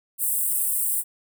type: high-pass noise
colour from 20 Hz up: pink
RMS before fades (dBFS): -24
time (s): 0.18-1.04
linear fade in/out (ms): 50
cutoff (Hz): 8100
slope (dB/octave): 96
effects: none